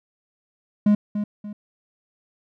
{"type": "tone with echo", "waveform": "triangle", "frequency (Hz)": 207.7, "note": "G#3", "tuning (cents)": 0, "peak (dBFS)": -11, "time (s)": [0.86, 0.95], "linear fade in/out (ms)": 5, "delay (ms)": 290, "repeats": 2, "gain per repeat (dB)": -9, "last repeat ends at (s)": 1.53, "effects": []}